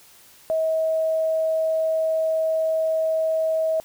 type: tone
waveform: sine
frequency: 640 Hz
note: D#5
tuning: 49 cents sharp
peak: -19 dBFS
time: 0.5-3.8 s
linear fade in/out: 0 ms
effects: white hiss -51 dBFS RMS until 3.84 s